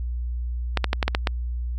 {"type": "clicks", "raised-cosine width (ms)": 0.3, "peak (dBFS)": -5, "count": 7, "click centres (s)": [0.773, 0.843, 0.931, 1.028, 1.08, 1.149, 1.272], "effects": ["added 60 Hz sine -25 dBFS peak until 1.78 s"]}